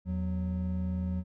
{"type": "tone pair together", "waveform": "triangle", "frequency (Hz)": [81.9, 183.97], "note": ["E2", "F#3"], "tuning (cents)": [-11, -10], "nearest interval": "octave + major second", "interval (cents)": 1401, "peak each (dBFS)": [-30, -30], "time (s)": [0.05, 1.24], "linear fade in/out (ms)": 50, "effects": []}